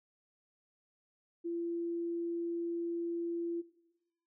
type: tone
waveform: sine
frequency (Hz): 340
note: F4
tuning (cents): -46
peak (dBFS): -34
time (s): 1.44-3.62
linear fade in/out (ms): 20
effects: noise-tail reverb RT60 1.0 s tail -17 dB re dry

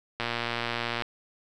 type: click train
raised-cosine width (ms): 0.3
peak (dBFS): -13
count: 98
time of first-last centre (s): 0.2-1.022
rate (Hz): 118
effects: none

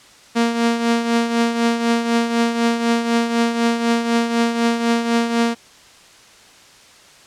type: tone with tremolo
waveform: sawtooth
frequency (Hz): 233.1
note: A#3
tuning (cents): 0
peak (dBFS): -9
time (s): 0.35-5.55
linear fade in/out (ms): 20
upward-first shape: triangle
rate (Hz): 4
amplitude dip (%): 65
effects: white hiss -46 dBFS RMS until 7.26 s + low-pass 7000 Hz 12 dB/octave

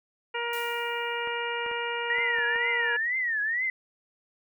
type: harmonic tone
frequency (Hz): 472.3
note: A#4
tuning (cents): +23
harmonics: 1 / 2 / 3 / 4 / 5 / 6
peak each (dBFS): -34 / -34 / -36 / -36 / -37 / -37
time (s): 0.34-2.97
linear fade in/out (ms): 10
type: noise with exponential decay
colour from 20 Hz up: blue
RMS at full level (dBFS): -40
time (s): 0.53-1.41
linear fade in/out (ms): 2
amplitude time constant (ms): 190
type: clicks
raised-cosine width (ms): 0.5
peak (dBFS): -26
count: 6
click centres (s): 1.274 / 1.663 / 1.714 / 2.185 / 2.386 / 2.559
type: tone with vibrato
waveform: sine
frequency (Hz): 1864.7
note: A#6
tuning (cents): 0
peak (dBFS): -25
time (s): 2.1-3.7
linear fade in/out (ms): 2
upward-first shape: triangle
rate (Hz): 2.1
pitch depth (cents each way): 210
effects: none

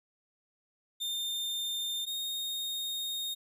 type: tone pair in turn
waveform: 40% pulse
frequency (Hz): 3613 / 3704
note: A7 / A#7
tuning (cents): +45 / -12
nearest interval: unison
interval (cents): 43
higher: second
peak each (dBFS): -31 / -32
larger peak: first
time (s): 1-2.06 / 2.06-3.35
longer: second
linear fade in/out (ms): 20
effects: none

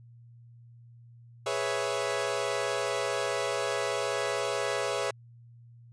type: chord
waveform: sawtooth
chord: C# minor seventh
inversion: second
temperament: equal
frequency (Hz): 415.3 / 493.9 / 554.4 / 659.3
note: G#4 / B4 / C#5 / E5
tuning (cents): 0 / 0 / 0 / 0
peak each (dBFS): -30 / -31 / -29 / -31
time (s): 1.46-5.11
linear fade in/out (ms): 5
effects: added 118 Hz sine -50 dBFS peak until 5.92 s + resampled to 22050 Hz

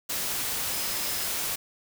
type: tone in noise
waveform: sine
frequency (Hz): 5100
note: D#8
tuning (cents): +42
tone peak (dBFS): -39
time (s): 0.72-1.27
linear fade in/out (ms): 10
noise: white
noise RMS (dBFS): -30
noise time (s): 0.09-1.56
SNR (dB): -12
effects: none

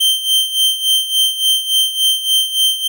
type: tone with tremolo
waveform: 45% pulse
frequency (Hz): 3129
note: G7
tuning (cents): -4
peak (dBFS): -9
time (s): 0-2.88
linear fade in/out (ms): 10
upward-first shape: sine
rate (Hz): 3.5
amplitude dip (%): 75
effects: none

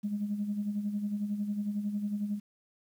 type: tone with tremolo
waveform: sine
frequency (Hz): 206.3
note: G#3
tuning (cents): -11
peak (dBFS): -27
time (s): 0.03-2.4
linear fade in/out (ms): 20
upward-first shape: sine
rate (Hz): 11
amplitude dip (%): 60
effects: tanh soft clip ceiling -23 dBFS + 10-bit

